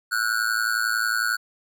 square tone with amplitude modulation, 1464 Hz, F#6, 19 cents flat, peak -18 dBFS, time 0.11-1.37 s, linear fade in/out 20 ms, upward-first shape sine, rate 111 Hz, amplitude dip 95%, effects none

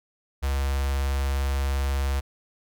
square tone with notch filter, 68.5 Hz, C#2, 20 cents flat, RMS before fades -25 dBFS, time 0.42-2.21 s, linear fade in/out 20 ms, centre 260 Hz, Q 0.64, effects none

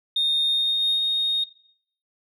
sine tone with pitch glide, 3675 to 3711 Hz, A#7 to A#7, -25 to -9 cents, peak -18 dBFS, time 0.16-1.44 s, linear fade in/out 5 ms, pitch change +16 cents, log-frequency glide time 0.44-1.03 s, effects noise-tail reverb RT60 0.6 s tail -18 dB re dry + tanh soft clip ceiling -16 dBFS

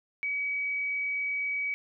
sine tone, 2272 Hz, C#7, 42 cents sharp, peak -28 dBFS, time 0.23-1.74 s, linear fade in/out 0 ms, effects none

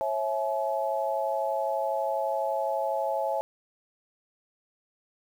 sine tone cluster, 545 / 657 / 852 Hz, C#5 / E5 / G#5, -29 / -6 / +44 cents, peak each -30 dBFS, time 0.01-3.41 s, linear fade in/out 0 ms, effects 9-bit

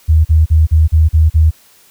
sine tone bursts, 79 Hz, D#2, 27 cents sharp, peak -5 dBFS, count 7, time 0.08-1.51 s, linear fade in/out 20 ms, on 170 ms, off 40 ms, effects white hiss -47 dBFS RMS until 1.9 s

